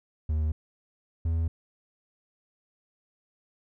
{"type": "tone pair in turn", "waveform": "triangle", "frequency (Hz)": [77.4, 81.83], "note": ["D#2", "E2"], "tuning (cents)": [-9, -12], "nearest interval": "minor second", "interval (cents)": 97, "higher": "second", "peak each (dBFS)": -22, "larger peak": "neither", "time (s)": [[0.29, 0.52], [1.25, 1.48]], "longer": "neither", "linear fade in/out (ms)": 5, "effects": []}